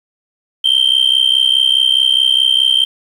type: tone with amplitude modulation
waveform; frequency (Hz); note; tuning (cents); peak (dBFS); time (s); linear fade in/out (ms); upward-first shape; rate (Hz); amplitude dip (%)
sine; 3136; G7; 0; -3; 0.64-2.85; 10; sine; 64.8; 95
effects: tanh soft clip ceiling -5 dBFS + 7-bit